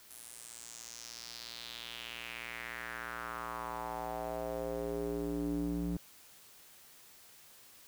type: tone with band-pass filter sweep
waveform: square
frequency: 58.4 Hz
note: A#1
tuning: 4 cents sharp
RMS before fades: -40 dBFS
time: 0.1-5.97 s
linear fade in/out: 5 ms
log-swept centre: 11000 to 220 Hz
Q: 3.2
effects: white hiss -58 dBFS RMS until 7.87 s